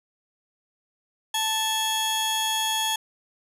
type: tone pair together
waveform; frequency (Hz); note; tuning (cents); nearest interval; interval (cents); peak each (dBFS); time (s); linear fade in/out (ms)
sawtooth; 880 / 3328; A5 / G#7; 0 / +3; octave + major seventh; 2303; -23 / -22; 1.34-2.96; 5
effects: resampled to 32000 Hz + 9-bit